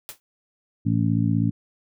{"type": "noise with exponential decay", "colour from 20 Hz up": "white", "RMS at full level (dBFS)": -32, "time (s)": [0.09, 0.2], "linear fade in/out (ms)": 0, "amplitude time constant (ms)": 22}
{"type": "harmonic tone", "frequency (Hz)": 56, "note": "A1", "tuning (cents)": 31, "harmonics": [2, 3, 4, 5], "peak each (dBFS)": [-22, -24, -25, -26], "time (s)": [0.85, 1.51], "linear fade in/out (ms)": 20}
{"effects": []}